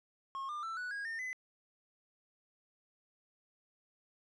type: tone with pitch steps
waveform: triangle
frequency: 1082 / 1200.6 / 1332.1 / 1478.1 / 1640 / 1819.7 / 2019 Hz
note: C#6 / D6 / E6 / F#6 / G#6 / A#6 / B6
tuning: -42 / +38 / +18 / -2 / -22 / -42 / +38 cents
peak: -36 dBFS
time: 0.35-1.33 s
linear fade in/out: 0 ms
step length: 140 ms
effects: resampled to 22050 Hz